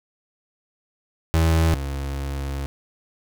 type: tone pair in turn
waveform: 35% pulse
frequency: 81.3 / 69.04 Hz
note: E2 / C#2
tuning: -23 / -6 cents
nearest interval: minor third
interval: 283 cents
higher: first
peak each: -14 / -24 dBFS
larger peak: first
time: 1.34-1.74 / 1.74-2.66 s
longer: second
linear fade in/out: 0 ms
effects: 9-bit